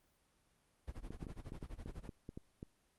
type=noise with tremolo; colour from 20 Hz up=brown; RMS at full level=-45 dBFS; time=0.87-2.09 s; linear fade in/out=10 ms; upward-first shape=sine; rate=12 Hz; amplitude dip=95%
type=clicks; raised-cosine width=3 ms; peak=-33 dBFS; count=11; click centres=1.106 / 1.228 / 1.268 / 1.521 / 1.628 / 1.86 / 1.896 / 2.092 / 2.291 / 2.375 / 2.629 s
effects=pink hiss -75 dBFS RMS until 2.98 s + Opus 32 kbps